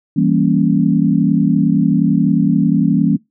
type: chord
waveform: sine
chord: E diminished seventh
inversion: none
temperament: equal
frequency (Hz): 164.81 / 196 / 233.1 / 277.2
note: E3 / G3 / Bb3 / Db4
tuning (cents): 0 / 0 / 0 / 0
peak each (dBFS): -16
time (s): 0.16-3.17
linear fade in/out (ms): 10
effects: noise-tail reverb RT60 0.2 s tail -23 dB re dry